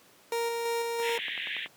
30% pulse tone with tremolo, 466.2 Hz, A#4, in tune, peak -25 dBFS, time 0.32-1.18 s, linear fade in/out 2 ms, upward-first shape square, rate 3 Hz, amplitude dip 25%
click train, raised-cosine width 0.5 ms, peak -27 dBFS, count 8, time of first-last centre 1-1.66 s, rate 10.6 Hz
pink band-pass noise, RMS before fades -35 dBFS, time 1.01-1.68 s, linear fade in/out 50 ms, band 1700 to 3600 Hz, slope 96 dB/octave
effects pink hiss -58 dBFS RMS until 1.76 s + high-pass 200 Hz 12 dB/octave

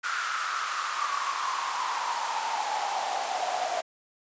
pink noise with high-pass filter sweep, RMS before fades -30 dBFS, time 0.03-3.82 s, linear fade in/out 20 ms, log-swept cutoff 1400 to 680 Hz, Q 7.7, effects resampled to 16000 Hz

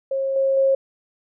sine tone with level steps, 540 Hz, C#5, 45 cents flat, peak -20 / -16 / -14 dBFS, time 0.11-0.75 s, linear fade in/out 5 ms, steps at 0.36 / 0.57 s, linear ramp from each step 2 ms, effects none

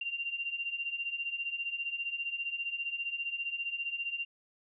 sine beating tone pair, 2763 / 2778 Hz, F7 / F7, -19 / -10 cents, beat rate 15 Hz, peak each -39 / -35 dBFS, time 0.01-4.25 s, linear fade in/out 5 ms, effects none

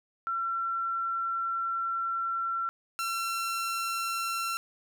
sine / sawtooth tone pair in turn, 1355 / 1355 Hz, E6 / E6, +47 / +47 cents, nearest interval unison, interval 0 cents, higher neither, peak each -28 / -26 dBFS, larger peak second, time 0.27-2.69 / 2.99-4.57 s, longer first, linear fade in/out 0 ms, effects none

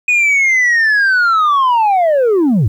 sine linear sweep, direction down, 2489 to 87.31 Hz, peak -6 dBFS, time 0.08-2.68 s, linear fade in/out 5 ms, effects tanh soft clip ceiling -8 dBFS + 8-bit

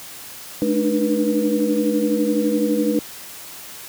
sine tone cluster, 214.1 / 293.1 / 305 / 486.2 Hz, A3 / D4 / D#4 / B4, -47 / -3 / -34 / -27 cents, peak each -22 dBFS, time 0.62-2.99 s, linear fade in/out 0 ms, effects white hiss -37 dBFS RMS until 3.88 s + high-pass 80 Hz 12 dB/octave

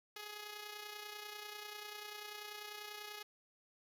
5% pulse tone with amplitude modulation, 418.7 Hz, G#4, 14 cents sharp, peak -33 dBFS, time 0.16-3.23 s, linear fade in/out 5 ms, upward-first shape sine, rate 30.2 Hz, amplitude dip 50%, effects none

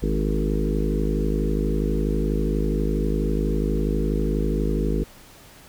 harmonic tone with a mistuned harmonic, 52.2 Hz, G#1, 10 cents sharp, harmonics 1 / 3 / 4 / 5 / 6 / 7 / 8 / 9, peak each -23 / -28 / -29 / -30 / -31 / -31 / -32 / -33 dBFS, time 0.02-5.04 s, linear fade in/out 10 ms, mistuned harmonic 8, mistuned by +16 cents, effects pink hiss -48 dBFS RMS until 5.68 s

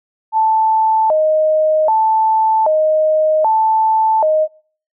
sine tone with vibrato, 740 Hz, F#5, in tune, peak -10 dBFS, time 0.32-4.48 s, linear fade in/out 50 ms, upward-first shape square, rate 0.64 Hz, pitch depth 300 cents each way, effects noise-tail reverb RT60 0.5 s tail -25 dB re dry

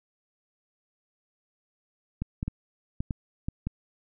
clicks, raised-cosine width 5 ms, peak -17 dBFS, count 7, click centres 2.22 / 2.429 / 2.48 / 3.005 / 3.108 / 3.485 / 3.67 s, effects none

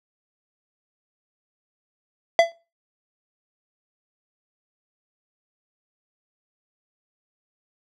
square tone with exponential decay, 673 Hz, E5, 36 cents sharp, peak -9 dBFS, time 2.39-2.52 s, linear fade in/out 1 ms, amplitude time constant 28 ms, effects noise-tail reverb RT60 0.3 s tail -20 dB re dry + low-pass 4000 Hz 12 dB/octave

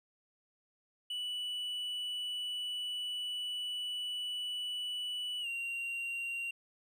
triangle tone with pitch glide, 2960 to 2762 Hz, F#7 to F7, 0 to -20 cents, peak -34 dBFS, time 1.1-6.51 s, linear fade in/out 5 ms, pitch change -120 cents, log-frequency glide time 5.41-5.47 s, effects none

